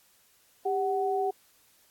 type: tone pair together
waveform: sine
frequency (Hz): 396.2 / 748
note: G4 / F#5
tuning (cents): +18 / +19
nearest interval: major seventh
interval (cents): 1101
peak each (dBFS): -28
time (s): 0.65-1.31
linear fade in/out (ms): 10
effects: white hiss -63 dBFS RMS until 1.9 s + AAC 64 kbps